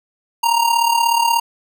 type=tone with amplitude modulation; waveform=square; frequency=932.3 Hz; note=A#5; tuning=in tune; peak=-11 dBFS; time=0.43-1.4 s; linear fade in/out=10 ms; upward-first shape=sine; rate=36.6 Hz; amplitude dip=65%; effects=none